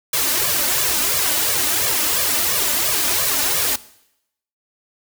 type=noise with flanger; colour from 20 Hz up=white; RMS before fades=-19 dBFS; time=0.13-3.76 s; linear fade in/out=5 ms; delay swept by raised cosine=1.7 to 3.4 ms; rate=2.9 Hz; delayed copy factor=+0.85; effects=noise-tail reverb RT60 0.8 s tail -19 dB re dry + high-pass 60 Hz 12 dB/octave